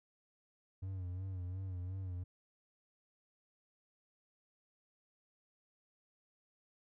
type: tone with vibrato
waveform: triangle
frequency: 92.5 Hz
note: F#2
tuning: in tune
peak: -37 dBFS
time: 0.82-2.24 s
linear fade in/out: 10 ms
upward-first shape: sine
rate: 2.8 Hz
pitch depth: 68 cents each way
effects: none